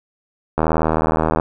click train, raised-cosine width 1 ms, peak -3 dBFS, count 66, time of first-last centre 0.58-1.399 s, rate 79.4 Hz, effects none

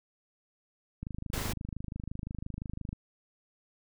click train, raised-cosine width 5 ms, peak -25 dBFS, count 50, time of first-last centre 1.03-2.929 s, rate 25.8 Hz
pink noise, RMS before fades -36 dBFS, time 1.33-1.53 s, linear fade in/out 5 ms
effects none

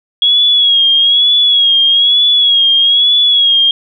sine tone with vibrato, 3322 Hz, G#7, in tune, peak -6 dBFS, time 0.22-3.71 s, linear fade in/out 2 ms, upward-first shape sine, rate 1.1 Hz, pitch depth 57 cents each way, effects none

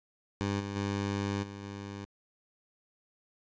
15% pulse tone with level steps, 100 Hz, G2, 35 cents sharp, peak -23 / -29 / -24 / -35 / -33 dBFS, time 0.41-2.05 s, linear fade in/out 0 ms, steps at 0.59 / 0.75 / 1.42 / 1.62 s, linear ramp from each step 20 ms, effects resampled to 16000 Hz

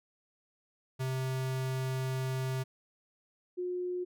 square / sine tone pair in turn, 130.81 / 359.9 Hz, C3 / F#4, 0 / -48 cents, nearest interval octave + tritone, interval 1752 cents, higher second, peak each -32 / -32 dBFS, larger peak neither, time 0.99-2.64 / 3.57-4.05 s, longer first, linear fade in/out 20 ms, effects none

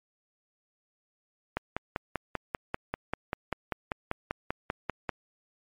click train, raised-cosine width 0.5 ms, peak -14 dBFS, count 19, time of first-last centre 1.57-5.093 s, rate 5.11 Hz, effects MP3 64 kbps

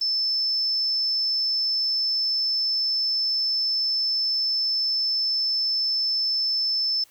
sine tone, 5274 Hz, E8, in tune, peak -21 dBFS, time 0.01-7.04 s, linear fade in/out 5 ms, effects white hiss -57 dBFS RMS until 7.1 s

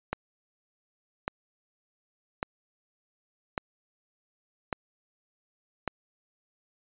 click train, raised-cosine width 0.5 ms, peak -13 dBFS, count 6, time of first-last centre 0.13-5.877 s, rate 0.87 Hz, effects resampled to 8000 Hz

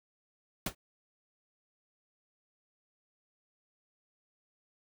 pink noise with exponential decay, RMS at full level -28 dBFS, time 0.66-0.75 s, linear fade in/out 5 ms, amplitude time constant 19 ms, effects none

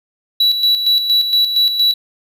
triangle tone with tremolo, 3929 Hz, B7, 10 cents flat, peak -8 dBFS, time 0.4-1.94 s, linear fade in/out 5 ms, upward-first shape square, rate 4.3 Hz, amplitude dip 55%, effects none

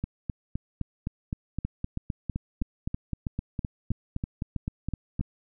two click trains, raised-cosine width 5 ms, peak -17 / -17 dBFS, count 12 / 21, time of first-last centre 1.65-5.21 / 0.04-5.195 s, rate 3.09 / 3.88 Hz, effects none

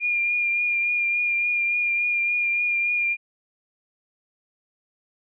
sine tone with vibrato, 2411 Hz, D7, 45 cents sharp, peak -20 dBFS, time 0-3.17 s, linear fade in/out 50 ms, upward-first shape triangle, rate 3.5 Hz, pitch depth 24 cents each way, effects none

